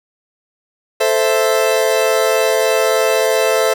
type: chord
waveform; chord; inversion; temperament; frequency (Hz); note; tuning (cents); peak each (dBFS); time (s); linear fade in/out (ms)
40% pulse; A minor; none; equal; 440 / 523.3 / 659.3; A4 / C5 / E5; 0 / 0 / 0; -16; 1-3.74; 10
effects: none